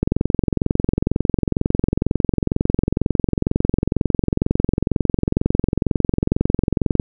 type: click train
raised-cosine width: 3 ms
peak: -3 dBFS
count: 155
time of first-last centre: 0.03-6.998 s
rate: 22.1 Hz
effects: none